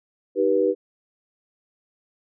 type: chord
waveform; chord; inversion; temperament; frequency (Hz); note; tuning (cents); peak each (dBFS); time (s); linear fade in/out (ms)
sine; Eb augmented; none; just; 311.1 / 388.9 / 486.1; Eb4 / G4 / B4; 0 / -14 / -28; -25 / -21 / -20; 0.35-0.75; 50
effects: none